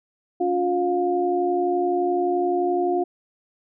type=tone cluster; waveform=sine; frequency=284.6 / 356.3 / 708 Hz; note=C#4 / F4 / F5; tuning=+46 / +35 / +23 cents; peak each=-29 / -21 / -24 dBFS; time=0.4-3.04 s; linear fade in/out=10 ms; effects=none